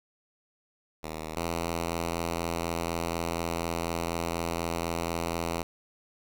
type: tone pair in turn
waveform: 5% pulse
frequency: 78.9 / 84.1 Hz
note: D#2 / E2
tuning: +25 / +35 cents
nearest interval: minor second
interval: 110 cents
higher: second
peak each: -24 / -18 dBFS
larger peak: second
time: 1.03-1.36 / 1.36-5.63 s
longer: second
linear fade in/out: 5 ms
effects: none